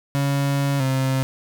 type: tone pair in turn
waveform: 35% pulse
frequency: 140 / 132.57 Hz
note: C#3 / C3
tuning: +18 / +23 cents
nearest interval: minor second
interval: 95 cents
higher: first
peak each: -17 dBFS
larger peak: neither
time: 0.15-0.8 / 0.8-1.23 s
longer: first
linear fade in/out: 0 ms
effects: none